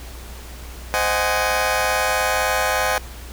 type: chord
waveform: 20% pulse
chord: Ab dominant seventh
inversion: first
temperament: just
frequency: 519.1 / 623 / 747.5 / 830.6 Hz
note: C5 / Eb5 / Gb5 / Ab5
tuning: -14 / +2 / +17 / 0 cents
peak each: -19 dBFS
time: 0.94-2.98 s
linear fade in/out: 0 ms
effects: added 60 Hz sine -34 dBFS peak until 3.32 s + pink hiss -40 dBFS RMS until 3.32 s